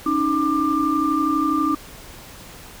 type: tone cluster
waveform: sine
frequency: 280.1 / 312.3 / 1190 Hz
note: C#4 / D#4 / D6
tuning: +18 / +7 / +22 cents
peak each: -23 / -21 / -21 dBFS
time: 0.06-1.75 s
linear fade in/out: 5 ms
effects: pink hiss -41 dBFS RMS until 2.8 s